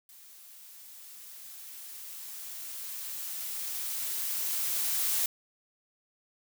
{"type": "noise with level ramp", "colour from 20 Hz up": "blue", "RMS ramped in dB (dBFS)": [-53, -28], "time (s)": [0.09, 5.26], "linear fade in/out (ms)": 2, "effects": []}